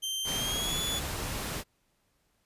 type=tone with pitch glide; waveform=sawtooth; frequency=3136 to 3440 Hz; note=G7 to A7; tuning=0 to -40 cents; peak=-28 dBFS; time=0.02-1 s; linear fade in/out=20 ms; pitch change=+160 cents; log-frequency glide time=0.34-0.79 s
type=noise; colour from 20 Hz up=pink; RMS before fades=-35 dBFS; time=0.24-1.64 s; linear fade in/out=50 ms
effects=pink hiss -73 dBFS RMS until 2.45 s + resampled to 32000 Hz